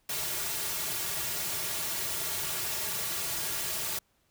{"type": "noise with comb filter", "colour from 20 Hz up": "white", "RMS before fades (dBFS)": -33, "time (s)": [0.09, 3.99], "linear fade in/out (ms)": 5, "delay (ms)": 3.9, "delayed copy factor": -0.9, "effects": ["pink hiss -71 dBFS RMS until 4.3 s"]}